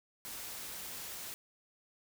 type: noise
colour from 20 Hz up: white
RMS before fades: -44 dBFS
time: 0.25-1.34 s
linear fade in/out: 0 ms
effects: none